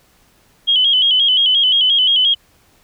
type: tone with vibrato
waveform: sine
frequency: 3136 Hz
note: G7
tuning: in tune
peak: -10 dBFS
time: 0.67-2.35 s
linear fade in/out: 20 ms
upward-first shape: square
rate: 5.7 Hz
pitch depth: 66 cents each way
effects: pink hiss -54 dBFS RMS until 2.83 s